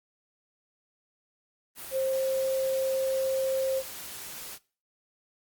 sine tone in noise, 530 Hz, C5, 22 cents sharp, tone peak -25 dBFS, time 1.91-3.83 s, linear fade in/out 50 ms, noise white, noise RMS -41 dBFS, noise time 1.75-4.59 s, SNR +13 dB, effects noise-tail reverb RT60 0.4 s tail -22 dB re dry + Opus 32 kbps

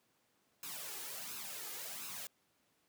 white noise with flanger, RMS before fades -45 dBFS, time 0.63-2.27 s, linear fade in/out 2 ms, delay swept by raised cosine 0.76 to 2.46 ms, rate 1.4 Hz, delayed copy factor +0.65, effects pink hiss -75 dBFS RMS until 2.88 s + high-pass 150 Hz 12 dB/octave

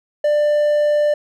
triangle tone, 593 Hz, D5, 17 cents sharp, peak -11 dBFS, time 0.24-1.14 s, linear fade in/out 5 ms, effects none

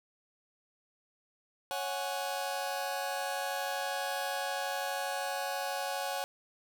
sawtooth chord, C# suspended fourth, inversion none, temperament just, 554.4 / 739.2 / 831.5 Hz, C#5 / F#5 / G#5, 0 / -2 / +2 cents, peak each -34 / -33 / -34 dBFS, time 1.71-6.24 s, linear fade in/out 0 ms, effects none

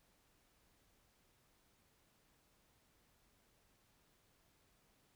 silence, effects pink hiss -74 dBFS RMS until 5.15 s

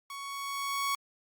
sawtooth tone with level ramp, 1114 Hz, C#6, 8 cents sharp, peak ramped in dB -36 to -24 dBFS, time 0.1-0.95 s, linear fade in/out 2 ms, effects Opus 48 kbps

